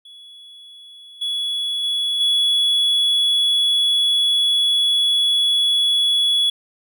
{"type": "tone with level steps", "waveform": "triangle", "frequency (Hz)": 3385, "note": "G#7", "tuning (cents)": 32, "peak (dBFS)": [-38, -19, -17, -13], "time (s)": [0.05, 6.5], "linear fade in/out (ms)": 5, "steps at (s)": [1.21, 1.83, 2.2], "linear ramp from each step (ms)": 10, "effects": []}